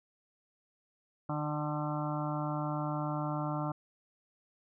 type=harmonic tone with a mistuned harmonic; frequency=150 Hz; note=D3; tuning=37 cents sharp; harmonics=1 / 2 / 4 / 5 / 6 / 7 / 8 / 9; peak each=-35 / -38 / -41 / -42 / -43 / -43 / -44 / -45 dBFS; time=1.29-3.72 s; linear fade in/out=5 ms; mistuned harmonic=6; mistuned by=-26 cents; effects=none